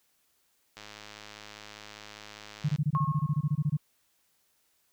click train, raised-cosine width 0.2 ms, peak -27 dBFS, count 210, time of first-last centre 0.77-2.76 s, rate 105 Hz
sine tone bursts, 148.5 Hz, D3, 20 cents sharp, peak -23 dBFS, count 16, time 2.64-3.77 s, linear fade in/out 10 ms, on 50 ms, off 22 ms
sine tone with exponential decay, 1086 Hz, C#6, 36 cents flat, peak -26 dBFS, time 2.95-3.78 s, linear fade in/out 0 ms, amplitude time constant 180 ms
effects white hiss -71 dBFS RMS until 4.92 s

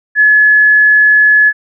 sine tone, 1706 Hz, G#6, 46 cents sharp, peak -4 dBFS, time 0.15-1.53 s, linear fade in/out 50 ms, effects none

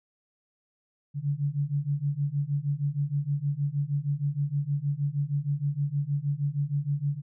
sine beating tone pair, 140 / 146.4 Hz, C#3 / D3, +18 / -5 cents, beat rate 6.4 Hz, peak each -29 / -28 dBFS, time 1.14-7.22 s, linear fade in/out 50 ms, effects none

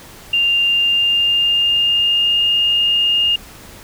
sine tone with pitch glide, 2794 to 2831 Hz, F7 to F7, 0 to +23 cents, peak -12 dBFS, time 0.33-3.36 s, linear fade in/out 5 ms, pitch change +23 cents, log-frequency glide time 0.61-2.48 s, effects pink hiss -39 dBFS RMS until 3.83 s

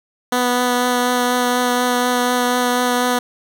10% pulse tone with vibrato, 246.9 Hz, B3, in tune, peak -7 dBFS, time 0.32-3.19 s, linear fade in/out 5 ms, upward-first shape triangle, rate 4.1 Hz, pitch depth 13 cents each way, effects none

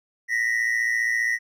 triangle tone pair together, 1860.5 / 1975.5 Hz, A#6 / B6, -4 / 0 cents, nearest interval minor second, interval 104 cents, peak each -22 dBFS, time 0.28-1.39 s, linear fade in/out 50 ms, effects none

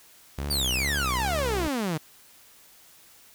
sawtooth tone with vibrato, 67.3 Hz, C2, 49 cents sharp, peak -25 dBFS, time 0.38-1.68 s, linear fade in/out 5 ms, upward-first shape sine, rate 2.3 Hz, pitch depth 130 cents each way
sawtooth exponential sweep, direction down, 4824 to 146.83 Hz, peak -22 dBFS, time 0.5-1.98 s, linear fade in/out 10 ms
effects white hiss -54 dBFS RMS until 3.34 s

